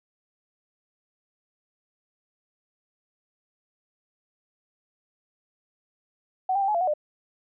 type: tone with pitch steps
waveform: sine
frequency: 750 / 796 / 781 / 846 / 685 / 739 / 601 Hz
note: F#5 / G5 / G5 / G#5 / F5 / F#5 / D5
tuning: +23 / +26 / -7 / +32 / -34 / -2 / +40 cents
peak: -21 dBFS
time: 6.49-6.938 s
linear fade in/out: 5 ms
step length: 64 ms
effects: none